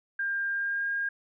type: tone with pitch glide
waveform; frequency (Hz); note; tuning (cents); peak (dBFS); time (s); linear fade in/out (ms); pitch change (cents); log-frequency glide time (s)
sine; 1600 to 1618.6; G6 to G#6; +35 to -45; -27; 0.19-1.09; 5; +20; 0.5-0.88
effects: none